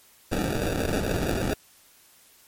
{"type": "noise with sample-and-hold", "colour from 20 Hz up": "blue", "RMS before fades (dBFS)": -26, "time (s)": [0.31, 1.54], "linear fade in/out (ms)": 10, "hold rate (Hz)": 1050, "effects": ["white hiss -56 dBFS RMS until 2.47 s", "MP3 64 kbps"]}